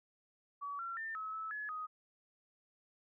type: tone with pitch steps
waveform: sine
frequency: 1138 / 1363 / 1796 / 1288 / 1305 / 1701 / 1252 Hz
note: C#6 / F6 / A6 / E6 / E6 / G#6 / D#6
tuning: +45 / -43 / +35 / -41 / -18 / +41 / +10 cents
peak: -39 dBFS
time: 0.61-1.87 s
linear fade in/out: 20 ms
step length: 180 ms
effects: none